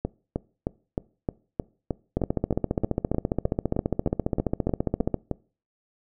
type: two click trains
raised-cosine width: 2 ms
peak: -10 / -12 dBFS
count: 45 / 18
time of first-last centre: 2.17-5.143 / 0.05-5.313 s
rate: 14.8 / 3.23 Hz
effects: noise-tail reverb RT60 0.4 s tail -23 dB re dry